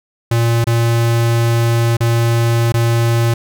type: tone with dropouts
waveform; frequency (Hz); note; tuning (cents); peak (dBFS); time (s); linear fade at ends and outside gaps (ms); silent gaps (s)
square; 116.54; A#2; 0; -12; 0.31-3.34; 5; 0.643-0.669 / 1.969-2.005 / 2.722-2.74
effects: none